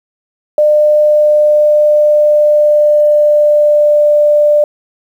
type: tone with pitch glide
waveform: sine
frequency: 601 to 593.4 Hz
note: D5 to D5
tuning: +40 to +18 cents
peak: -5 dBFS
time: 0.58-4.64 s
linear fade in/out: 2 ms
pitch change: -22 cents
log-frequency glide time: 1.03-4.09 s
effects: 7-bit